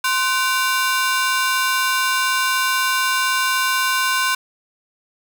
sawtooth ring-modulated tone, 1279 Hz, D#6, 47 cents sharp, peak -10 dBFS, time 0.04-4.35 s, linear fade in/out 5 ms, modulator 232 Hz, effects none

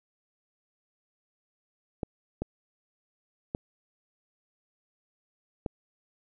clicks, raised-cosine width 2 ms, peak -17 dBFS, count 4, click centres 2.032 / 2.42 / 3.549 / 5.662 s, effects none

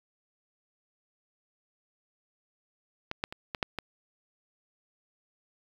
clicks, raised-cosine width 0.3 ms, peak -17 / -13 / -23 / -17 / -11 / -17 dBFS, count 6, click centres 3.114 / 3.239 / 3.325 / 3.548 / 3.628 / 3.787 s, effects 7-bit

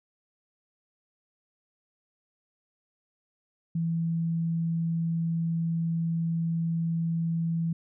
sine tone, 165.7 Hz, E3, 9 cents sharp, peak -25 dBFS, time 3.75-7.73 s, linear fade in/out 5 ms, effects none

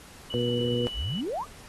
sine tone, 2956 Hz, F#7, 2 cents flat, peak -34 dBFS, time 0.3-1.21 s, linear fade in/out 5 ms
harmonic tone, 120.9 Hz, B2, 36 cents flat, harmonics 1 / 2 / 3 / 4, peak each -30 / -30 / -33 / -28 dBFS, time 0.34-0.87 s, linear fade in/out 0 ms
sine exponential sweep, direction up, 41.2 to 1300 Hz, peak -28 dBFS, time 0.93-1.46 s, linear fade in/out 50 ms
effects pink hiss -49 dBFS RMS until 1.68 s + AAC 32 kbps

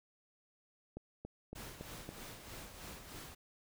click train, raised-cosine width 2 ms, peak -31 dBFS, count 5, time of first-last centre 0.97-2.09 s, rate 3.57 Hz
pink noise with tremolo, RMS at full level -48 dBFS, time 1.55-3.35 s, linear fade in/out 10 ms, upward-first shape sine, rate 3.2 Hz, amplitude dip 50%
effects none

